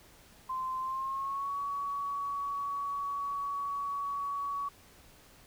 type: tone with pitch glide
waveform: sine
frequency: 1039 to 1126.5 Hz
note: C6 to C#6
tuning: -12 to +28 cents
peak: -32 dBFS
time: 0.49-4.69 s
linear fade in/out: 10 ms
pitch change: +140 cents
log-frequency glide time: 0.79-1.55 s
effects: pink hiss -58 dBFS RMS until 5.46 s